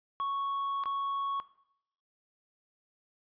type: tone with dropouts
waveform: triangle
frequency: 1108.7 Hz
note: C#6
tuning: in tune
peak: -28 dBFS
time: 0.2-1.4 s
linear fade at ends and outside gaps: 0 ms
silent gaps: 0.837-0.857 s
effects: noise-tail reverb RT60 0.7 s tail -17 dB re dry + resampled to 11025 Hz